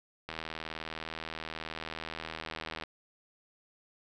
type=click train; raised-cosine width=0.3 ms; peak=-22 dBFS; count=205; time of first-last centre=0.29-2.837 s; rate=80.1 Hz; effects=none